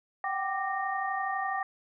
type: tone cluster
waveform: sine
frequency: 748 / 780 / 1179 / 1849 Hz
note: F#5 / G5 / D6 / A#6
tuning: +19 / -9 / +6 / -15 cents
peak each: -39 / -32 / -34 / -35 dBFS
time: 0.24-1.63 s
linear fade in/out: 2 ms
effects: none